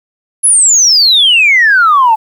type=exponential sweep; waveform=sine; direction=down; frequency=10750 to 853 Hz; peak=-3 dBFS; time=0.43-2.16 s; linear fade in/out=20 ms; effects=tanh soft clip ceiling 0 dBFS + 7-bit